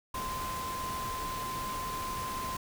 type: tone in noise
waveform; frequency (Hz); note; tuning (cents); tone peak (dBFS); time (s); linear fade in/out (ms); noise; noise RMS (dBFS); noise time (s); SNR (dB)
sine; 1036; C6; -17; -35; 0.14-2.57; 5; pink; -40; 0.14-2.57; +2
effects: none